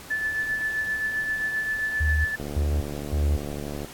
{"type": "tone with tremolo", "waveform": "sine", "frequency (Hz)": 1744, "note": "A6", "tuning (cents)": -16, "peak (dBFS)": -22, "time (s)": [0.1, 2.36], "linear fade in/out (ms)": 10, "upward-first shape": "triangle", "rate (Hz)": 7.6, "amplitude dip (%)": 50}
{"type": "tone bursts", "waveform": "sine", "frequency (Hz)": 75.3, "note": "D2", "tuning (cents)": 44, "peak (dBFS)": -20, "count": 3, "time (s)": [2, 3.37], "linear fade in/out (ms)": 10, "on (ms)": 250, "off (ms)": 310}
{"type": "click train", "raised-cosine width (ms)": 2, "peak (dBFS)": -20, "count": 106, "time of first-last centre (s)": [2.4, 3.846], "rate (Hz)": 72.6}
{"effects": ["pink hiss -43 dBFS RMS until 3.93 s", "AAC 64 kbps"]}